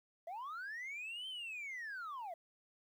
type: linear two-way sweep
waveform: sine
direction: up then down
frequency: 640 to 3136 to 640 Hz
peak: -40 dBFS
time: 0.27-2.34 s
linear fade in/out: 5 ms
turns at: 1.28 s
effects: tanh soft clip ceiling -41 dBFS + 12-bit